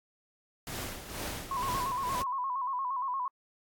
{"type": "noise with tremolo", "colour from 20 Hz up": "pink", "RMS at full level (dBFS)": -37, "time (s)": [0.67, 2.22], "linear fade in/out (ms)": 0, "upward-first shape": "sine", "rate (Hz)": 2.1, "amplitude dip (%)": 65}
{"type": "tone with vibrato", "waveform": "sine", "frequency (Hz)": 1038, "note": "C6", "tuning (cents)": -14, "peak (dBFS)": -30, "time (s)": [1.51, 3.28], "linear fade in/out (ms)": 2, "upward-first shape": "square", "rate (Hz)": 8.6, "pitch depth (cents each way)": 75}
{"effects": ["AAC 64 kbps"]}